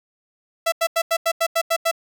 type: tone bursts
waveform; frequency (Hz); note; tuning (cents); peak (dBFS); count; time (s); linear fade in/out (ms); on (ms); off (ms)
sawtooth; 664; E5; +12; -13; 9; 0.66-1.914; 10; 62; 87
effects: none